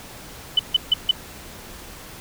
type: tone bursts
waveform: sine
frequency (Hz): 3000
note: F#7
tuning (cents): +23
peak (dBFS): -12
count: 4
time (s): 0.57-1.112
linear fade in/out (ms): 5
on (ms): 23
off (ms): 150
effects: pink hiss -40 dBFS RMS until 2.2 s